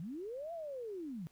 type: linear two-way sweep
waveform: sine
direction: up then down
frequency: 148.8 to 691 to 148.8 Hz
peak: -40 dBFS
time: 0-1.27 s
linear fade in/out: 0 ms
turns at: 0.53 s
effects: pink hiss -70 dBFS RMS until 1.31 s